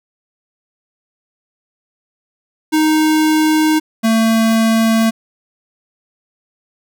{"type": "tone pair in turn", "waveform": "square", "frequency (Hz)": [311.1, 224.5], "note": ["D#4", "A3"], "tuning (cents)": [0, 35], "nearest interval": "tritone", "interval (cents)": 565, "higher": "first", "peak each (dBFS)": -11, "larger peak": "neither", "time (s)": [[2.72, 3.8], [4.03, 5.11]], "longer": "neither", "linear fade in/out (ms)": 20, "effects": []}